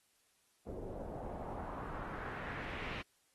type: noise with low-pass filter sweep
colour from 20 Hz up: pink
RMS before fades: -44 dBFS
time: 0.66-3.02 s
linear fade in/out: 10 ms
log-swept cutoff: 440 to 2700 Hz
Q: 2.1
effects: white hiss -74 dBFS RMS until 3.34 s + AAC 32 kbps